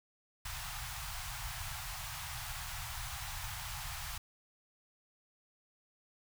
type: band-stop noise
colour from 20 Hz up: pink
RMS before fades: -42 dBFS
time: 0.45-4.18 s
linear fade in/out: 5 ms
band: 140 to 740 Hz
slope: 48 dB/octave
effects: none